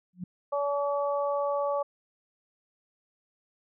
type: tone with exponential growth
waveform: sine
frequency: 180 Hz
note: F#3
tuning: 47 cents flat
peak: -29 dBFS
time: 0.13-0.24 s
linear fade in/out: 5 ms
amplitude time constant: 22 ms
type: harmonic tone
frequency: 285.1 Hz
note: C#4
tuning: 49 cents sharp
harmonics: 2 / 3 / 4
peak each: -27 / -34 / -33 dBFS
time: 0.52-1.83 s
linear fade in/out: 10 ms
effects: none